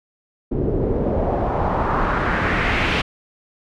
pink noise with low-pass filter sweep, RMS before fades -20 dBFS, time 0.51-3.02 s, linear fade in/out 10 ms, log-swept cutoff 340 to 2900 Hz, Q 2.1, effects none

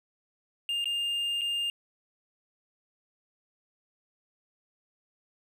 triangle tone with dropouts, 2810 Hz, F7, 10 cents sharp, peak -26 dBFS, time 0.69-1.7 s, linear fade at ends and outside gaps 1 ms, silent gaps 0.843-0.856 / 1.411-1.416 s, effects none

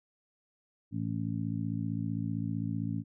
harmonic tone, 55.5 Hz, A1, 16 cents sharp, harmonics 2 / 3 / 4 / 5, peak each -35 / -36 / -37 / -38 dBFS, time 0.91-3.04 s, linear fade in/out 50 ms, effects none

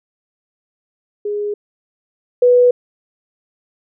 sine tone pair in turn, 413.8 / 492.1 Hz, G#4 / B4, -6 / -6 cents, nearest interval minor third, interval 300 cents, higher second, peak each -18 / -7 dBFS, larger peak second, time 1.25-1.54 / 2.42-2.71 s, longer neither, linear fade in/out 5 ms, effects none

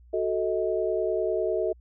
sine chord, D# diminished, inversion first, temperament equal with one note detuned, 370 / 440 / 634.6 Hz, F#4 / A4 / D#5, 0 / 0 / +34 cents, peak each -28 dBFS, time 0.13-1.73 s, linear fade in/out 10 ms, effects added 60 Hz sine -50 dBFS peak until 1.8 s

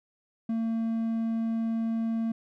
triangle tone, 226.5 Hz, A#3, 50 cents flat, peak -24 dBFS, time 0.49-2.32 s, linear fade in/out 5 ms, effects none

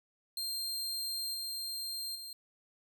sawtooth tone with level steps, 4184 Hz, C8, 1 cent flat, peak -32 / -34 / -40 dBFS, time 0.37-2.33 s, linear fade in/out 2 ms, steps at 1.34 / 2.15 s, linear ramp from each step 5 ms, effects none

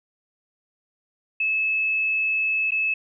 sine tone with dropouts, 2600 Hz, E7, 24 cents flat, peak -20 dBFS, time 1.4-2.94 s, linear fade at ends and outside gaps 5 ms, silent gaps 2.708-2.718 s, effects none

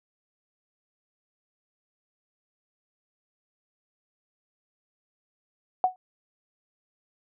sine tone with exponential decay, 740 Hz, F#5, in tune, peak -14 dBFS, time 5.84-5.96 s, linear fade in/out 1 ms, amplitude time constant 24 ms, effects none

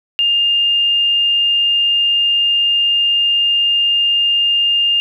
sine tone, 2812 Hz, F7, 11 cents sharp, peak -11 dBFS, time 0.19-5 s, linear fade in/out 0 ms, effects 8-bit

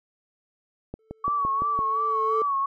click train, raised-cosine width 2 ms, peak -20 dBFS, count 6, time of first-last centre 0.94-1.79 s, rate 5.88 Hz
triangle tone with exponential growth, 441 Hz, A4, 4 cents sharp, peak -21 dBFS, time 0.99-2.42 s, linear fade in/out 2 ms, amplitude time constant 310 ms
sine tone with vibrato, 1128 Hz, C#6, 30 cents sharp, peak -22 dBFS, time 1.24-2.66 s, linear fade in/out 5 ms, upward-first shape sine, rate 2.8 Hz, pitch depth 62 cents each way
effects none

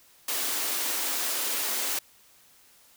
white high-pass noise, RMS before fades -29 dBFS, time 0.28-1.99 s, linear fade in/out 5 ms, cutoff 240 Hz, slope 96 dB/octave, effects white hiss -58 dBFS RMS until 2.96 s

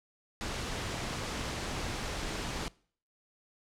pink noise, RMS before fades -36 dBFS, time 0.41-2.68 s, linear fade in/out 0 ms, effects noise-tail reverb RT60 0.5 s tail -23 dB re dry + low-pass 7000 Hz 12 dB/octave

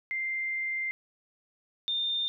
sine tone pair in turn, 2093 / 3617 Hz, C7 / A7, 0 / +47 cents, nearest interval major sixth, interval 947 cents, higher second, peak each -29 / -27 dBFS, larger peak second, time 0.11-0.91 / 1.88-2.28 s, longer first, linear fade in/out 0 ms, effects none

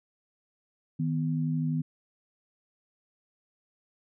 sine tone pair together, 157.01 / 249 Hz, D#3 / B3, +16 / +14 cents, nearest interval minor sixth, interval 798 cents, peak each -27 / -31 dBFS, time 0.99-1.82 s, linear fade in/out 10 ms, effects none

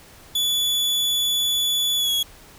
40% pulse tone with pitch glide, 3439 to 3343 Hz, A7 to G#7, -40 to +11 cents, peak -18 dBFS, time 0.35-2.23 s, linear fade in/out 5 ms, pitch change -49 cents, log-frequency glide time 1.97-2.11 s, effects pink hiss -47 dBFS RMS until 2.58 s

